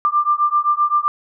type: beating tone pair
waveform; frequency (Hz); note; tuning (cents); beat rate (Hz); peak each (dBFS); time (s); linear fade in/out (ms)
sine; 1185 / 1192.7; D6 / D6; +15 / +26; 7.7; -17 / -17; 0.05-1.08; 0
effects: none